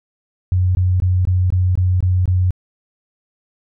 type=tone bursts; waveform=sine; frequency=91.4 Hz; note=F#2; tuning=21 cents flat; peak=-12 dBFS; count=8; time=0.52-2.507 s; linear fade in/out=0 ms; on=230 ms; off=21 ms; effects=none